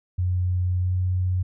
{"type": "tone with pitch glide", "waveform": "sine", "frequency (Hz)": [90.5, 91.55], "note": ["F#2", "F#2"], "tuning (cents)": [-38, -18], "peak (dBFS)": -20, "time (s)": [0.18, 1.43], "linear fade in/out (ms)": 10, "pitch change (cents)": 20, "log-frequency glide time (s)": [0.78, 0.93], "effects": []}